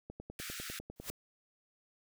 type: click train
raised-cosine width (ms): 2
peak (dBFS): -31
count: 11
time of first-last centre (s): 0.1-1.1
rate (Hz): 10
type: high-pass noise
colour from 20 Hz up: pink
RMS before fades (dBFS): -44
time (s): 0.39-0.79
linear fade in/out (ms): 2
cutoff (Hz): 1300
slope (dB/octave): 96
type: noise with exponential growth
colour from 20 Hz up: white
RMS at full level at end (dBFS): -38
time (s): 0.96-1.1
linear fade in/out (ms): 1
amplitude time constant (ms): 30
effects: none